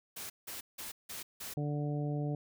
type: noise bursts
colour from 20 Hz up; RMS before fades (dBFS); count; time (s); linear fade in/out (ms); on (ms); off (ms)
white; -43; 5; 0.16-1.54; 10; 140; 170
type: harmonic tone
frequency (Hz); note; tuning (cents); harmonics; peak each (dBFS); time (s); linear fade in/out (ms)
146.83; D3; 0; 1 / 2 / 3 / 4 / 5; -33 / -39 / -43 / -45 / -47; 1.57-2.35; 2
effects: none